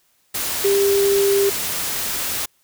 sine tone in noise, 398 Hz, G4, 26 cents sharp, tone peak -14 dBFS, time 0.64-1.5 s, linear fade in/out 10 ms, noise white, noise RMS -24 dBFS, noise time 0.34-2.46 s, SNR +7 dB, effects white hiss -62 dBFS RMS until 2.63 s

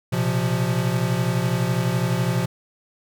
square chord, Bb suspended second, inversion none, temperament equal with one note detuned, 118.85 / 130.81 / 174.61 Hz, Bb2 / C3 / F3, +34 / 0 / 0 cents, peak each -25 dBFS, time 0.12-2.46 s, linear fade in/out 10 ms, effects none

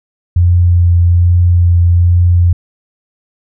sine tone with vibrato, 87.31 Hz, F2, in tune, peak -5 dBFS, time 0.36-2.53 s, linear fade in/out 5 ms, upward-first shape triangle, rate 1.2 Hz, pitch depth 16 cents each way, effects none

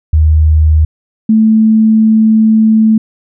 sine tone pair in turn, 77.78 / 219.6 Hz, D#2 / A3, 0 / -3 cents, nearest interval octave + tritone, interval 1797 cents, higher second, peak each -4 dBFS, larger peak neither, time 0.13-0.85 / 1.29-2.98 s, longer second, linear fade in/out 5 ms, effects none

